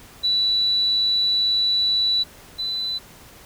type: tone pair in turn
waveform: sine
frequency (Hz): 3951 / 3997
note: B7 / B7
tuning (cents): 0 / +20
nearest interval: unison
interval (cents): 20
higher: second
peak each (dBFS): -17 / -23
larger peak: first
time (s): 0.23-2.24 / 2.58-2.99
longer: first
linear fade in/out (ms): 20
effects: pink hiss -46 dBFS RMS until 3.45 s